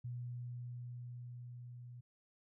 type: tone with level ramp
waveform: sine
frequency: 122 Hz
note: B2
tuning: 21 cents flat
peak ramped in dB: -40 to -49 dBFS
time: 0.04-2.01 s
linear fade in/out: 10 ms
effects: none